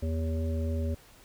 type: harmonic tone with a mistuned harmonic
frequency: 80.2 Hz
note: E2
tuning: 47 cents flat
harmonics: 1 / 3 / 5 / 7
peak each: -28 / -36 / -41 / -40 dBFS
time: 0.02-0.95 s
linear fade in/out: 10 ms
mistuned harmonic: 1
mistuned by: +26 cents
effects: pink hiss -56 dBFS RMS until 1.24 s